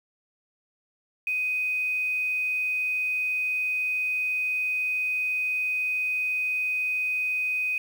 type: tone with quantisation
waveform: sine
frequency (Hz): 2503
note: D#7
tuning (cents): +10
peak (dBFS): -24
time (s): 1.27-7.78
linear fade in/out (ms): 2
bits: 8
effects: none